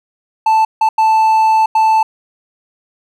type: tone bursts at uneven times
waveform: triangle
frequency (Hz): 880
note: A5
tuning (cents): 0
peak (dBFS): -6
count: 4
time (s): 0.46-0.65 / 0.81-0.89 / 0.98-1.66 / 1.75-2.03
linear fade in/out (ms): 5
effects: none